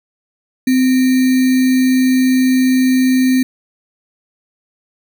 sine tone with sample-and-hold, 257.4 Hz, C4, 28 cents flat, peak -9 dBFS, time 0.67-3.43 s, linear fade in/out 5 ms, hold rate 2100 Hz, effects none

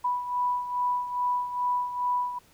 sine beating tone pair, 985 / 987.4 Hz, B5 / B5, -5 / -1 cents, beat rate 2.4 Hz, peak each -26 / -32 dBFS, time 0.04-2.39 s, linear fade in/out 10 ms, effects pink hiss -59 dBFS RMS until 2.53 s

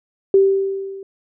sine tone with level ramp, 389.6 Hz, G4, 11 cents flat, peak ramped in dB -7 to -31 dBFS, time 0.34-1.03 s, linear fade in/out 2 ms, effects none

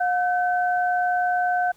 sine tone pair together, 719 / 1530.1 Hz, F#5 / G6, -50 / -42 cents, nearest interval octave + minor second, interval 1308 cents, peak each -20 / -26 dBFS, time 0-1.72 s, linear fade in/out 10 ms, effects pink hiss -58 dBFS RMS until 1.76 s

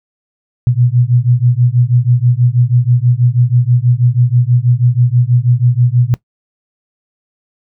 sine beating tone pair, 119.5 / 125.7 Hz, A#2 / B2, +43 / +31 cents, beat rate 6.2 Hz, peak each -11 dBFS, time 0.67-6.14 s, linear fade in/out 0 ms, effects noise-tail reverb RT60 0.1 s tail -19 dB re dry

